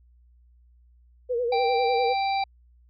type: tone with vibrato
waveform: sine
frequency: 482.2 Hz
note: B4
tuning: 41 cents flat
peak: -23 dBFS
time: 1.29-2.14 s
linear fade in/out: 20 ms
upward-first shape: sine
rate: 10 Hz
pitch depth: 73 cents each way
type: harmonic tone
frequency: 784 Hz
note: G5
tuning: in tune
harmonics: 1 / 3 / 5 / 6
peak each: -23 / -33 / -37 / -39 dBFS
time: 1.52-2.44 s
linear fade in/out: 5 ms
effects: added 60 Hz sine -54 dBFS peak until 2.89 s